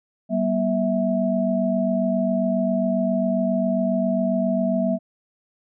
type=tone cluster; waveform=sine; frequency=192.2 / 239.6 / 653 Hz; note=G3 / A#3 / E5; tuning=-34 / +48 / -17 cents; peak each=-23 dBFS; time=0.29-4.99 s; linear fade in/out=50 ms; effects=none